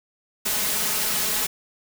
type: noise with comb filter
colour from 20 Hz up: white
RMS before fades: -24 dBFS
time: 0.45-1.47 s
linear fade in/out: 10 ms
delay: 4.7 ms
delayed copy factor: +0.65
effects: none